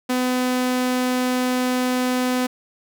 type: tone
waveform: sawtooth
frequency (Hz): 252.1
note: B3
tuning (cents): +36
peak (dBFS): -15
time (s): 0.09-2.47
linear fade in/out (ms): 10
effects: none